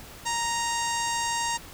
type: tone with low-pass filter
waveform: sawtooth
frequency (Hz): 932.3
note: A#5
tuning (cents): 0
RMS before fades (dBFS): -28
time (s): 0.25-1.58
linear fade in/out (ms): 20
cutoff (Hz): 7400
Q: 3.6
effects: pink hiss -45 dBFS RMS until 1.73 s